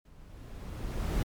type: noise with level ramp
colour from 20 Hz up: brown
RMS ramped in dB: -55 to -27 dBFS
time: 0.05-1.23 s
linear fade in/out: 5 ms
effects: MP3 96 kbps